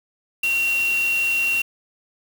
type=tone in noise; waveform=sine; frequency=2744 Hz; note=F7; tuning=31 cents flat; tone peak=-18 dBFS; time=0.43-1.62 s; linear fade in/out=5 ms; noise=white; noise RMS=-33 dBFS; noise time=0.43-1.62 s; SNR=+12 dB; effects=none